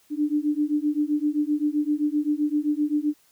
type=beating tone pair; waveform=sine; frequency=293.7 / 301.4 Hz; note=D4 / D4; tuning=0 / +45 cents; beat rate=7.7 Hz; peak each=-24 dBFS; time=0.1-3.14 s; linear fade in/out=50 ms; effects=white hiss -61 dBFS RMS until 3.31 s